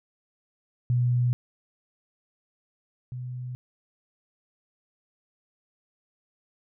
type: tone pair in turn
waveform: sine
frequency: 122.7 / 125.21 Hz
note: B2 / B2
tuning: -11 / +24 cents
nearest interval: unison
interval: 35 cents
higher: second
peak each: -20 / -32 dBFS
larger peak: first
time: 0.9-1.33 / 3.12-3.55 s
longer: neither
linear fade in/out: 0 ms
effects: none